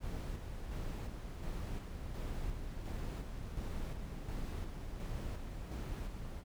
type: noise with tremolo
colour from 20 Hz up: brown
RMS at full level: -40 dBFS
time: 0-6.44 s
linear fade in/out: 50 ms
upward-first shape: square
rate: 1.4 Hz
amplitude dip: 35%
effects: none